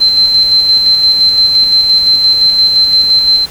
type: tone with tremolo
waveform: sine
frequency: 4100 Hz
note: C8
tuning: 36 cents flat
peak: -4 dBFS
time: 0-3.46 s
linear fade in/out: 20 ms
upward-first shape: square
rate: 5.8 Hz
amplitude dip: 35%
effects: pink hiss -31 dBFS RMS until 3.5 s